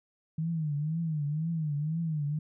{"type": "tone with vibrato", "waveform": "sine", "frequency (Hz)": 155.5, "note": "D#3", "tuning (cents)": -1, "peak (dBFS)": -28, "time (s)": [0.38, 2.39], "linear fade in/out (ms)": 5, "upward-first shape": "triangle", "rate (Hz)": 2, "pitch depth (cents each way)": 150, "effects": []}